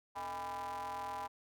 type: ring-modulated tone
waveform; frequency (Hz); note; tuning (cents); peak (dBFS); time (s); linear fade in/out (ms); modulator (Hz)
square; 92.5; F#2; 0; -37; 0.15-1.28; 20; 904
effects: none